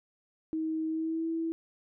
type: tone with pitch glide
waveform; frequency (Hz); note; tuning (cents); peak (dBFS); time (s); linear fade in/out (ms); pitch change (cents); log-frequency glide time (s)
sine; 317.7 to 327.6; D#4 to E4; +36 to -11; -29; 0.53-1.52; 0; +53; 0.88-1.28
effects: none